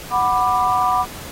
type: chord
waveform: sine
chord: B minor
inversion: second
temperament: just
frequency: 740.8 / 987.8 / 1185.3 Hz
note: F#5 / B5 / D6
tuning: +2 / 0 / +16 cents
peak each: -19 dBFS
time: 0.1-1.06 s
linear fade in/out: 50 ms
effects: pink hiss -35 dBFS RMS until 1.31 s + AAC 48 kbps